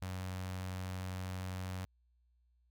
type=tone with notch filter; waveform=sawtooth; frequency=92.5 Hz; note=F#2; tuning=in tune; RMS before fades=-41 dBFS; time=0.02-1.85 s; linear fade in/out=0 ms; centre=350 Hz; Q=1.2; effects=added 60 Hz sine -69 dBFS peak until 2.7 s